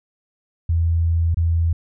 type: tone with dropouts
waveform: sine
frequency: 83.3 Hz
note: E2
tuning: 19 cents sharp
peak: -15 dBFS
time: 0.69-1.73 s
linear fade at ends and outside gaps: 5 ms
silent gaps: 1.345-1.37 s
effects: none